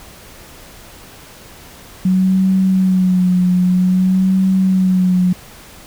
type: tone with vibrato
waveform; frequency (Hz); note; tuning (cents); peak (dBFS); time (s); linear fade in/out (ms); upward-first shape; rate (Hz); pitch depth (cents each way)
sine; 185; F#3; 0; -10; 2.05-5.33; 5; sine; 0.52; 42
effects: pink hiss -39 dBFS RMS until 5.86 s